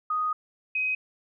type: tone pair in turn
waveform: sine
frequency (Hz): 1244.5 / 2522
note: D#6 / D#7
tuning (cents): 0 / +23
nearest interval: octave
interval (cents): 1223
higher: second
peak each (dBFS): -24 / -24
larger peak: neither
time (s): 0.1-0.33 / 0.75-0.95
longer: first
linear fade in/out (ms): 5
effects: none